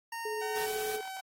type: tone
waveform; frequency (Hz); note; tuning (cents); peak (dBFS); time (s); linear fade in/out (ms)
25% pulse; 921; A#5; -21; -33; 0.12-0.66; 5
type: tone with tremolo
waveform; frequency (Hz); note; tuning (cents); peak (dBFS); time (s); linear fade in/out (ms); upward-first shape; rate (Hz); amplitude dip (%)
sine; 428.8; A4; -45; -33; 0.25-1.01; 5; triangle; 16; 30
type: tone with pitch glide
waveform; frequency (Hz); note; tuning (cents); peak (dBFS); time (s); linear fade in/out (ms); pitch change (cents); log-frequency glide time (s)
sawtooth; 758 to 764.2; F#5 to G5; +42 to -44; -35; 0.41-1.21; 10; +14; 0.64-0.89
type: noise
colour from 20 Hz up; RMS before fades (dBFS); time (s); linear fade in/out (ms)
white; -41; 0.55-0.97; 10
effects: AAC 48 kbps